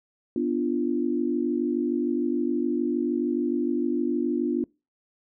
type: chord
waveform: sine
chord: B diminished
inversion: none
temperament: equal with one note detuned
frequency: 246.9 / 293.7 / 346.2 Hz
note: B3 / D4 / F4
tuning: 0 / 0 / -15 cents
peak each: -27 dBFS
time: 0.36-4.64 s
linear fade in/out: 2 ms
effects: noise-tail reverb RT60 0.3 s tail -26 dB re dry